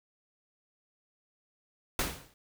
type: noise with exponential decay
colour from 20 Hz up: pink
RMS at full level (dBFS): -27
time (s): 1.99-2.34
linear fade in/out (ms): 2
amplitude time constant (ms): 76
effects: none